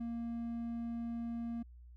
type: tone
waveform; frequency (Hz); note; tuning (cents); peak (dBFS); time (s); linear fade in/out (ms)
triangle; 233.1; A#3; 0; -35; 0-1.63; 10
effects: added 60 Hz sine -52 dBFS peak until 1.96 s